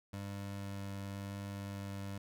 25% pulse tone with vibrato, 99.3 Hz, G2, 23 cents sharp, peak -37 dBFS, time 0.13-2.18 s, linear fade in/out 5 ms, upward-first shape sine, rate 0.93 Hz, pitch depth 8 cents each way, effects none

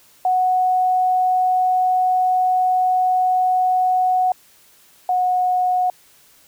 sine tone pair in turn, 738 / 730.8 Hz, F#5 / F#5, -5 / -22 cents, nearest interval unison, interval 17 cents, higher first, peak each -14 / -15 dBFS, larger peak first, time 0.25-4.32 / 5.09-5.9 s, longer first, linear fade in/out 2 ms, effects white hiss -52 dBFS RMS until 6.47 s

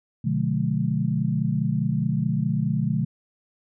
sine chord, B diminished seventh, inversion none, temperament just, 123.47 / 148.16 / 177.8 / 213.4 Hz, B2 / D3 / F3 / Ab3, 0 / +16 / +31 / +47 cents, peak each -27 / -25 / -27 / -27 dBFS, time 0.24-3.05 s, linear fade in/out 10 ms, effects none

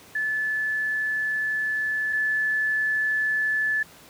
sine tone pair in turn, 1734 / 1734 Hz, A6 / A6, -26 / -26 cents, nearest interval unison, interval 0 cents, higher neither, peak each -23 / -21 dBFS, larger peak second, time 0.15-2.13 / 2.13-3.83 s, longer first, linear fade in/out 5 ms, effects pink hiss -49 dBFS RMS until 4.09 s + high-pass 100 Hz 12 dB/octave

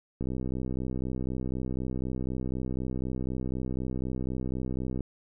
click train, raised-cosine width 3 ms, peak -20 dBFS, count 308, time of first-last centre 0.21-5.007 s, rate 64 Hz, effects none

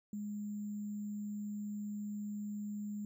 sine tone with sample-and-hold, 207.3 Hz, G#3, 3 cents flat, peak -38 dBFS, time 0.13-3.05 s, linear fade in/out 2 ms, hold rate 7350 Hz, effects none

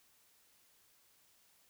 silence, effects white hiss -69 dBFS RMS until 1.69 s

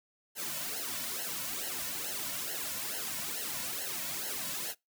white noise with flanger, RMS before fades -37 dBFS, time 0.35-4.75 s, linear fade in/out 50 ms, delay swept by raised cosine 0.83 to 2.53 ms, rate 2.3 Hz, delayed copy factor -1, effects noise-tail reverb RT60 0.2 s tail -25 dB re dry

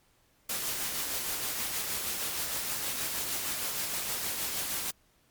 white noise with tremolo, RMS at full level -32 dBFS, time 0.49-4.91 s, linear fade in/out 5 ms, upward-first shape sine, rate 6.4 Hz, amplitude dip 30%, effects pink hiss -67 dBFS RMS until 5.3 s + MP3 96 kbps

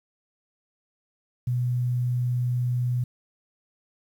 sine tone, 123.47 Hz, B2, in tune, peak -22 dBFS, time 1.47-3.04 s, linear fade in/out 5 ms, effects 9-bit

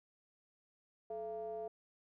triangle ring-modulated tone, 123.47 Hz, B2, in tune, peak -35 dBFS, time 1.1-1.68 s, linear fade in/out 5 ms, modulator 556 Hz, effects none

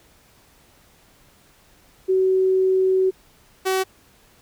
sine / sawtooth tone pair in turn, 376.8 / 378.6 Hz, F#4 / F#4, +32 / +40 cents, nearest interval unison, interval 8 cents, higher second, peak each -15 dBFS, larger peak neither, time 2.08-3.11 / 3.65-3.84 s, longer first, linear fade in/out 20 ms, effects pink hiss -55 dBFS RMS until 4.41 s

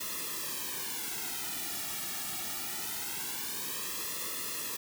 white noise with flanger, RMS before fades -37 dBFS, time 0-4.77 s, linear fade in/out 10 ms, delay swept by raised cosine 1.3 to 1.97 ms, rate 0.23 Hz, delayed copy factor -1, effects none

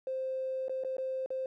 triangle tone with dropouts, 523.3 Hz, C5, in tune, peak -28 dBFS, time 0.07-1.46 s, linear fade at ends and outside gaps 2 ms, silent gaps 0.683-0.695 / 0.837-0.847 / 0.968-0.982 / 1.261-1.304 s, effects tanh soft clip ceiling -30 dBFS

